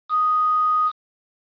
sine tone with quantisation, 1244.5 Hz, D#6, in tune, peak -16 dBFS, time 0.09-0.92 s, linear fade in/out 50 ms, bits 6, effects resampled to 11025 Hz

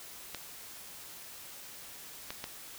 clicks, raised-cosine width 0.2 ms, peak -20 dBFS, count 3, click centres 0.347 / 2.305 / 2.441 s, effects white hiss -48 dBFS RMS until 2.78 s

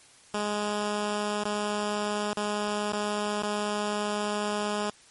10% pulse tone with dropouts, 208.1 Hz, G#3, 4 cents sharp, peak -19 dBFS, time 0.34-4.9 s, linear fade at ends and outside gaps 2 ms, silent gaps 1.437-1.453 / 2.334-2.371 / 2.922-2.931 / 3.422-3.433 s, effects white hiss -55 dBFS RMS until 5.1 s + MP3 48 kbps

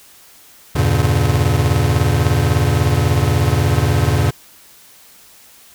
square chord, E diminished seventh, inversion none, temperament just, 82.41 / 98.89 / 118.67 / 142.4 Hz, E2 / G2 / Bb2 / Db3, 0 / +16 / +31 / +47 cents, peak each -19 dBFS, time 0.75-4.31 s, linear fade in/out 10 ms, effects white hiss -45 dBFS RMS until 5.74 s

